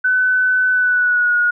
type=tone with pitch glide; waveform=sine; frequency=1507 to 1445.6 Hz; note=F#6 to F#6; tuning=+31 to -41 cents; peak=-12 dBFS; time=0.04-1.51 s; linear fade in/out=10 ms; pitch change=-72 cents; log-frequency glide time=0.7-1.37 s; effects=none